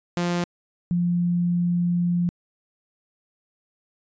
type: tone pair in turn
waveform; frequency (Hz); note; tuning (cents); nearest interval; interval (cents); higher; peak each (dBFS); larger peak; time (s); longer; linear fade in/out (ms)
sawtooth / sine; 174.61 / 174.61; F3 / F3; 0 / 0; unison; 0; neither; -18 / -19; first; 0.17-0.44 / 0.91-2.29; second; 0
effects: resampled to 16000 Hz